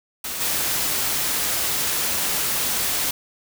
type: noise with level steps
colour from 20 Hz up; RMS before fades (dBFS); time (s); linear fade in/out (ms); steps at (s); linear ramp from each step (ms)
white; -29 / -23; 0.24-3.11; 5; 0.4; 10
effects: none